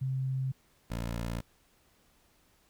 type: tone pair in turn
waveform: sine / 15% pulse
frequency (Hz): 132 / 57.72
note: C3 / A#1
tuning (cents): +16 / -16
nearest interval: octave + major second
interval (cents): 1432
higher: first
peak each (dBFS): -29 / -27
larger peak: second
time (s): 0.01-0.52 / 0.9-1.41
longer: neither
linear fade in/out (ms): 10
effects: pink hiss -67 dBFS RMS until 2.69 s